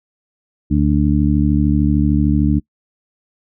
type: harmonic tone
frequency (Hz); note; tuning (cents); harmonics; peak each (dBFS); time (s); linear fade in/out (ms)
73.3; D2; -3; 1 / 2 / 3 / 4; -17 / -17 / -17 / -17; 0.7-2.6; 20
effects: noise-tail reverb RT60 0.1 s tail -26 dB re dry